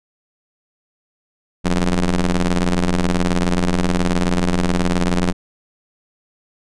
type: ring-modulated tone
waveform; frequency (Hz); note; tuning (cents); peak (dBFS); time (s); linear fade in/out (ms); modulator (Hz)
sawtooth; 87.31; F2; 0; -8; 1.64-5.33; 20; 96.7
effects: resampled to 22050 Hz